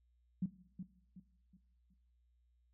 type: tone with echo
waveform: sine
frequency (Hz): 184.1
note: F#3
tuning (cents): -8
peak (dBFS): -32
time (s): 0.42-0.46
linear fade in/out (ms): 5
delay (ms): 370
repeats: 4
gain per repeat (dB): -9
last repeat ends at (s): 1.94
effects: noise-tail reverb RT60 0.8 s tail -18 dB re dry + added 60 Hz sine -70 dBFS peak until 2.73 s